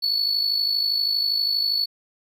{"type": "tone with amplitude modulation", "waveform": "triangle", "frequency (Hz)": 4428, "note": "C#8", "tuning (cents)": -3, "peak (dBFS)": -15, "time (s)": [0.02, 1.86], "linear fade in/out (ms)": 20, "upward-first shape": "sine", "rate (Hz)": 52.5, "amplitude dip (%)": 65, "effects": ["tanh soft clip ceiling -13 dBFS"]}